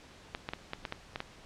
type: clicks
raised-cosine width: 0.3 ms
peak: -19 dBFS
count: 8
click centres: 0.349 / 0.489 / 0.535 / 0.734 / 0.852 / 0.924 / 1.159 / 1.204 s
effects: pink hiss -54 dBFS RMS until 1.45 s + low-pass 6000 Hz 12 dB/octave